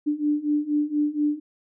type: beating tone pair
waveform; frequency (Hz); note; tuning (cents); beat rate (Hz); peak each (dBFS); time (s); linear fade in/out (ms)
sine; 294.1 / 298.3; D4 / D4; +3 / +27; 4.2; -25 / -23; 0.06-1.4; 20
effects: none